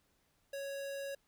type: tone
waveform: square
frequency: 554.4 Hz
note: C#5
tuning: in tune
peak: -40 dBFS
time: 0.53-1.15 s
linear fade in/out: 5 ms
effects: pink hiss -75 dBFS RMS until 1.27 s